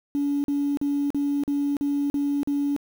sine tone bursts, 285.1 Hz, C#4, 49 cents sharp, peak -20 dBFS, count 8, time 0.15-2.764 s, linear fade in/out 0 ms, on 290 ms, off 42 ms, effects tanh soft clip ceiling -18 dBFS + 8-bit

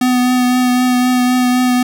square tone with vibrato, 250 Hz, B3, 21 cents sharp, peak -11 dBFS, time 0.01-1.83 s, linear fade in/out 5 ms, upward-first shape triangle, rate 3.9 Hz, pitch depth 19 cents each way, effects none

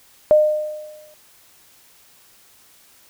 sine tone with exponential decay, 609 Hz, D#5, 37 cents flat, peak -7 dBFS, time 0.31-1.14 s, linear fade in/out 0 ms, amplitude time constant 180 ms, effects white hiss -52 dBFS RMS until 3.09 s

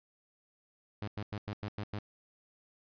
sawtooth tone bursts, 103.83 Hz, G#2, in tune, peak -32 dBFS, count 7, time 1.02-1.987 s, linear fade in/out 0 ms, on 55 ms, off 97 ms, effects resampled to 11025 Hz

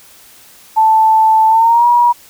sine tone with pitch glide, 880 to 959.6 Hz, A5 to A#5, 0 to +50 cents, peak -6 dBFS, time 0.76-2.13 s, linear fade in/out 20 ms, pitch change +150 cents, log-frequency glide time 1.48-1.87 s, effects white hiss -42 dBFS RMS until 2.29 s

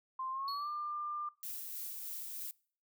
sine tone with pitch glide, 1046.5 to 1195.2 Hz, C6 to D6, 0 to +30 cents, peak -36 dBFS, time 0.19-1.29 s, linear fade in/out 5 ms, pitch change +230 cents, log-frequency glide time 0.31-0.69 s
triangle tone with exponential decay, 4344 Hz, C#8, 36 cents flat, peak -37 dBFS, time 0.48-0.92 s, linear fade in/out 1 ms, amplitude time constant 95 ms
violet noise with tremolo, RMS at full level -42 dBFS, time 1.43-2.51 s, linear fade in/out 0 ms, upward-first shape sine, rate 3.2 Hz, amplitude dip 25%
effects noise-tail reverb RT60 0.5 s tail -25 dB re dry

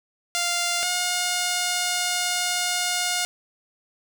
5% pulse tone pair in turn, 698.5 / 716.1 Hz, F5 / F5, 0 / +43 cents, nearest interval unison, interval 43 cents, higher second, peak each -11 dBFS, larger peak neither, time 0.35-0.83 / 0.83-3.25 s, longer second, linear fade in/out 0 ms, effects none

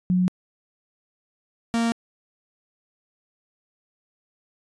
sine / 45% pulse tone pair in turn, 181.9 / 231.4 Hz, F#3 / A#3, -29 / -13 cents, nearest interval major third, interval 416 cents, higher second, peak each -17 / -20 dBFS, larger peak first, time 0.1-0.28 / 1.74-1.92 s, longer neither, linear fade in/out 0 ms, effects resampled to 22050 Hz

